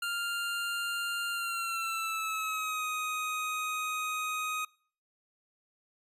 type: tone with pitch glide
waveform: 25% pulse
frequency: 1396.9 to 1251.7 Hz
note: F6 to D#6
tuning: 0 to +10 cents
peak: -28 dBFS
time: 0.02-4.65 s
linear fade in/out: 5 ms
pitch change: -190 cents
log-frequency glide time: 1.31-2.85 s
effects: noise-tail reverb RT60 0.5 s tail -24 dB re dry + resampled to 32000 Hz